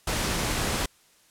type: noise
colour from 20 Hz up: pink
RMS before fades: -27 dBFS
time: 0.07-0.86 s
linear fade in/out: 5 ms
effects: white hiss -60 dBFS RMS until 1.3 s + low-pass 11000 Hz 12 dB/octave